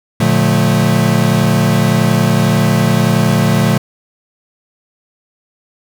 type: chord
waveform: square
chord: Bb major seventh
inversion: none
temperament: equal with one note detuned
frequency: 116.54 / 146.83 / 178.18 / 220 Hz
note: Bb2 / D3 / F3 / A3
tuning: 0 / 0 / +35 / 0 cents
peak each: -16 dBFS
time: 0.2-3.78 s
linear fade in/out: 5 ms
effects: none